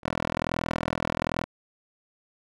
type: tone with band-pass filter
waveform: 10% pulse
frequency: 41.2 Hz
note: E1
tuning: in tune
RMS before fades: -30 dBFS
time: 0.03-1.45 s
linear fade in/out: 20 ms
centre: 960 Hz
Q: 0.52
effects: none